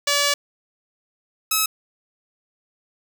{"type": "tone pair in turn", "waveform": "5% pulse", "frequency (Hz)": [574, 1288.6], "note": ["D5", "E6"], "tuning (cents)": [-40, -40], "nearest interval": "octave + major second", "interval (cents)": 1400, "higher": "second", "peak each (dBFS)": -6, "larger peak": "neither", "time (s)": [[0.07, 0.34], [1.51, 1.66]], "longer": "first", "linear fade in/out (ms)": 5, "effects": []}